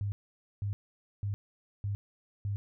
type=tone bursts; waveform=sine; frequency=101.1 Hz; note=G#2; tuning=46 cents flat; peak=-30 dBFS; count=5; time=0.01-2.56 s; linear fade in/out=0 ms; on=110 ms; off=500 ms; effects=none